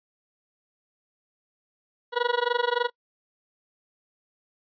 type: tone with amplitude modulation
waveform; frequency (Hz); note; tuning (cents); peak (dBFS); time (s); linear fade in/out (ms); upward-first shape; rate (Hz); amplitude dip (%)
20% pulse; 483; B4; -39; -14; 2.12-2.9; 50; sine; 23.4; 95
effects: noise-tail reverb RT60 0.1 s tail -23 dB re dry + resampled to 11025 Hz